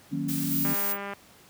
sine chord, D# minor seventh, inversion none, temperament equal, 155.56 / 185 / 233.1 / 277.2 Hz, D#3 / F#3 / A#3 / C#4, 0 / 0 / 0 / 0 cents, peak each -32 / -35 / -34 / -30 dBFS, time 0.11-0.75 s, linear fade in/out 20 ms
blue noise, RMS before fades -34 dBFS, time 0.28-0.93 s, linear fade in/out 10 ms
sine tone, 15380 Hz, B9, 47 cents flat, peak -26 dBFS, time 0.48-0.98 s, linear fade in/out 50 ms
click train, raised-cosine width 0.5 ms, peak -21 dBFS, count 98, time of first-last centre 0.65-1.135 s, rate 200 Hz
effects pink hiss -54 dBFS RMS until 1.49 s + high-pass 100 Hz 12 dB/octave

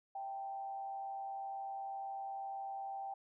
sine tone with frequency modulation, 784 Hz, G5, in tune, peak -40 dBFS, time 0.15-3.14 s, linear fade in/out 5 ms, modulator 122 Hz, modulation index 0.35, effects none

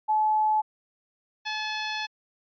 sine / 10% pulse tone pair in turn, 860 / 860 Hz, A5 / A5, -40 / -40 cents, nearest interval unison, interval 0 cents, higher neither, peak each -20 dBFS, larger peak neither, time 0.08-0.62 / 1.45-2.07 s, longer second, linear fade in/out 20 ms, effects resampled to 11025 Hz

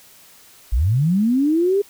sine linear sweep, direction up, 46.11 to 411.9 Hz, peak -14 dBFS, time 0.72-1.82 s, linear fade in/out 10 ms, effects white hiss -48 dBFS RMS until 1.89 s

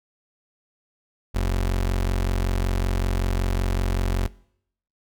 30% pulse tone, 45.3 Hz, F#1, 36 cents flat, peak -18 dBFS, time 1.34-4.28 s, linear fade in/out 20 ms, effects noise-tail reverb RT60 0.7 s tail -22 dB re dry

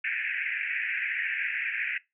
pink band-pass noise, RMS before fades -31 dBFS, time 0.04-1.98 s, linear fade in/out 5 ms, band 1600 to 2600 Hz, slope 96 dB/octave, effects noise-tail reverb RT60 0.2 s tail -20 dB re dry

